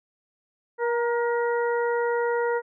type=harmonic tone with a mistuned harmonic; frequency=475 Hz; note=A#4; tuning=33 cents sharp; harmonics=1 / 2 / 3 / 4; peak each=-23 / -29 / -33 / -35 dBFS; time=0.78-2.62 s; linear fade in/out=50 ms; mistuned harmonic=2; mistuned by=-23 cents; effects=none